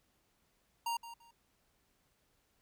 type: tone with echo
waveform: square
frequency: 932.3 Hz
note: A#5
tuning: in tune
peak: -34 dBFS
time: 0.86-0.97 s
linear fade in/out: 5 ms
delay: 170 ms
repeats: 2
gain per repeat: -13 dB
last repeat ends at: 1.31 s
effects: pink hiss -75 dBFS RMS until 2.61 s